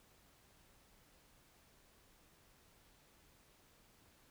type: silence
effects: pink hiss -68 dBFS RMS until 4.3 s